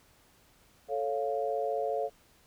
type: chord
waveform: sine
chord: A augmented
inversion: none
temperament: equal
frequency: 440 / 554.4 / 698.5 Hz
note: A4 / C#5 / E#5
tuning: 0 / 0 / 0 cents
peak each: -33 dBFS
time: 0.88-2.1 s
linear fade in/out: 50 ms
effects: pink hiss -63 dBFS RMS until 2.46 s